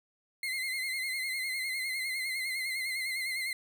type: tone with vibrato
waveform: 35% pulse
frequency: 2093 Hz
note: C7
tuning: in tune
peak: -30 dBFS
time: 0.43-3.53 s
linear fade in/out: 2 ms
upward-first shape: sine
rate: 9.9 Hz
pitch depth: 59 cents each way
effects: none